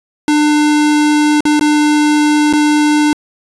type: tone with dropouts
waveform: square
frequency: 299.2 Hz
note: D4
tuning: 32 cents sharp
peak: -9 dBFS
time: 0.28-3.13 s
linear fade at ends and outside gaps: 1 ms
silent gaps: 1.406-1.453 / 1.595-1.61 / 2.528-2.535 s
effects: resampled to 24000 Hz